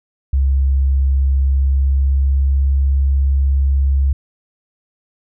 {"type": "tone with pitch glide", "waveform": "sine", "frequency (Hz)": [67.6, 68.35], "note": ["C#2", "C#2"], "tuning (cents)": [-43, -24], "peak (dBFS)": -11, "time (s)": [0.33, 4.13], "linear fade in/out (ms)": 5, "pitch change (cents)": 19, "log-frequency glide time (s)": [1.4, 2.67], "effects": []}